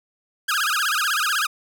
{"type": "tone with vibrato", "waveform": "sawtooth", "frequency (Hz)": 1429, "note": "F6", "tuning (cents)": 39, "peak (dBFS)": -16, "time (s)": [0.48, 1.47], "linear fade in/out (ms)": 10, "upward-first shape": "sine", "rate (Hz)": 16, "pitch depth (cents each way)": 280, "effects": []}